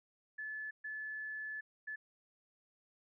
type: tone bursts at uneven times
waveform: sine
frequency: 1729 Hz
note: A6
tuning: 31 cents flat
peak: -40 dBFS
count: 3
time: 0.38-0.71 / 0.84-1.61 / 1.87-1.96 s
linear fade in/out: 10 ms
effects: none